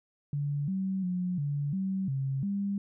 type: tone with pitch steps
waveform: sine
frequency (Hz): 144 / 190.9 / 180.5 / 143.8 / 191.4 / 135.2 / 199.7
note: D3 / G3 / F#3 / D3 / G3 / C#3 / G3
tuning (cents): -34 / -46 / -43 / -36 / -41 / -43 / +32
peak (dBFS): -28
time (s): 0.33-2.78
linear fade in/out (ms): 2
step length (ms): 350
effects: none